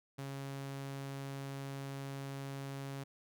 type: tone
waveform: sawtooth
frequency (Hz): 137.5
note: C#3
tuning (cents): -14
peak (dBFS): -37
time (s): 0.18-3.04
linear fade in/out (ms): 10
effects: none